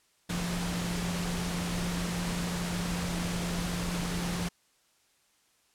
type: tone in noise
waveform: sine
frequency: 174.61 Hz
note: F3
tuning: in tune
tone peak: -32 dBFS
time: 0.29-4.49 s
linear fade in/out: 10 ms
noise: pink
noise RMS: -35 dBFS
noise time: 0.29-4.49 s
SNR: 0 dB
effects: white hiss -68 dBFS RMS until 5.74 s + low-pass 10000 Hz 12 dB/octave